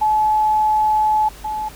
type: tone pair in turn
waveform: sine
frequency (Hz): 858 / 858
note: A5 / A5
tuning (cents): -44 / -44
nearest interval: unison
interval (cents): 0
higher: neither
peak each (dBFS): -13 / -21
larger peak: first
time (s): 0.01-1.29 / 1.44-1.69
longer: first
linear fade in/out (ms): 10
effects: added 50 Hz sine -40 dBFS peak until 1.75 s + pink hiss -41 dBFS RMS until 1.75 s